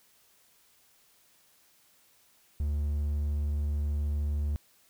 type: tone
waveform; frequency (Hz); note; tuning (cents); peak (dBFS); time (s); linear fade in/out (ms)
triangle; 73.42; D2; 0; -25; 2.6-4.56; 0
effects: white hiss -64 dBFS RMS until 4.89 s